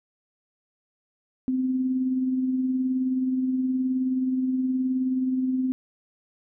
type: tone with tremolo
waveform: sine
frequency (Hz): 258.1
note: C4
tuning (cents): -23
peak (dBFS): -20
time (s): 1.48-5.72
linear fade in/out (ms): 0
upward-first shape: triangle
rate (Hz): 19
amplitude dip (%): 40
effects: none